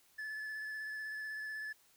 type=tone with vibrato; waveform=triangle; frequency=1731 Hz; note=A6; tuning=29 cents flat; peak=-38 dBFS; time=0.18-1.73 s; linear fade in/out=10 ms; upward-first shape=square; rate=16 Hz; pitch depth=13 cents each way; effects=white hiss -68 dBFS RMS until 1.96 s